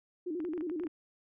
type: tone with vibrato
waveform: sine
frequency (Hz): 331.6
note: E4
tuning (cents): +10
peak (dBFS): -33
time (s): 0.26-0.88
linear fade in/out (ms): 10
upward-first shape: square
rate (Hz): 11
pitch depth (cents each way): 130
type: clicks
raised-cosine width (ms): 0.5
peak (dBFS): -35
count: 9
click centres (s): 0.403 / 0.45 / 0.535 / 0.578 / 0.609 / 0.698 / 0.798 / 0.836 / 0.869
effects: none